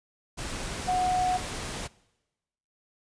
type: tone in noise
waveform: sine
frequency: 733 Hz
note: F#5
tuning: 16 cents flat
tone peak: -23 dBFS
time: 0.87-1.38 s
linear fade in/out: 20 ms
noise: pink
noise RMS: -35 dBFS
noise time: 0.37-1.88 s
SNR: +9 dB
effects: noise-tail reverb RT60 1.0 s tail -22 dB re dry + resampled to 22050 Hz